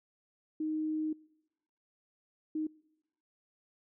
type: tone bursts at uneven times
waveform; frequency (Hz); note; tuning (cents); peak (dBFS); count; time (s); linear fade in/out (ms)
sine; 311.1; D#4; 0; -31; 2; 0.6-1.13 / 2.55-2.67; 5
effects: noise-tail reverb RT60 1.0 s tail -25 dB re dry